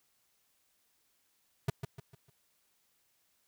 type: tone with echo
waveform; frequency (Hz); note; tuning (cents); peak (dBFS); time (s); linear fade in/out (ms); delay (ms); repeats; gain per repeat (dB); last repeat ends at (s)
square; 134.2; C3; +44; -27; 1.68-1.7; 5; 150; 4; -8; 2.3
effects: white hiss -74 dBFS RMS until 3.47 s